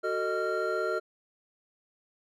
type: tone cluster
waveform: triangle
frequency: 373.3 / 448.1 / 618 / 1382 Hz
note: F#4 / A4 / D#5 / F6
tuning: +15 / +32 / -12 / -19 cents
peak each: -31 dBFS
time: 0.03-1 s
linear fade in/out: 20 ms
effects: none